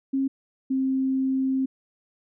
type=tone pair in turn; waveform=sine; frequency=270 / 264.7 Hz; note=C#4 / C4; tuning=-45 / +20 cents; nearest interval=unison; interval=35 cents; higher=first; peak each=-21 dBFS; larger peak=neither; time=0.13-0.28 / 0.7-1.66 s; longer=second; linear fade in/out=10 ms; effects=none